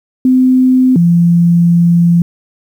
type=tone pair in turn; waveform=sine; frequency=256.6 / 171.26 Hz; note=C4 / F3; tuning=-34 / -34 cents; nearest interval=perfect fifth; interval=700 cents; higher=first; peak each=-5 dBFS; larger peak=neither; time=0.25-0.96 / 0.96-2.22 s; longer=second; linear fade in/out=2 ms; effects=7-bit